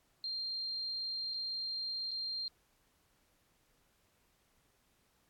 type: tone with dropouts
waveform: sine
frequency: 4186 Hz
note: C8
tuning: in tune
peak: -36 dBFS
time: 0.24-2.48 s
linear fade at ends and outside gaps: 1 ms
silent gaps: 1.338-1.342 / 2.109-2.114 s
effects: pink hiss -73 dBFS RMS until 5.29 s + AAC 64 kbps